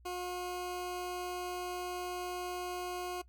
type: tone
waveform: 20% pulse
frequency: 359.2 Hz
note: F4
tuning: 49 cents sharp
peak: -32 dBFS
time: 0.05-3.22 s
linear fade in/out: 10 ms
effects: noise-tail reverb RT60 0.1 s tail -20 dB re dry + added 60 Hz sine -57 dBFS peak until 3.28 s